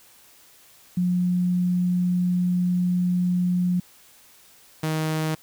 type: tone pair in turn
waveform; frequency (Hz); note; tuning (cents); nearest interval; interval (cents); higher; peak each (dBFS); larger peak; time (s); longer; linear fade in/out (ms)
sine / sawtooth; 179.1 / 157.14; F3 / D#3; +44 / +17; major second; 227; first; -19; neither; 0.97-3.8 / 4.83-5.35; first; 5
effects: white hiss -53 dBFS RMS until 5.42 s